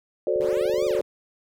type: chord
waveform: sine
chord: D dominant seventh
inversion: first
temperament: just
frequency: 367.1 / 440.5 / 528.6 / 587.3 Hz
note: F#4 / A4 / C5 / D5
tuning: -14 / +2 / +18 / 0 cents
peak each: -26 dBFS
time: 0.27-1.01 s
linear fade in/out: 2 ms
type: click train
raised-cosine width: 2 ms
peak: -28 dBFS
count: 16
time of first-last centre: 0.36-0.993 s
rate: 23.7 Hz
type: linear two-way sweep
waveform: 10% pulse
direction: up then down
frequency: 97.3 to 1244.5 to 97.3 Hz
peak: -29 dBFS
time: 0.4-1.02 s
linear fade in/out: 10 ms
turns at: 0.86 s
effects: none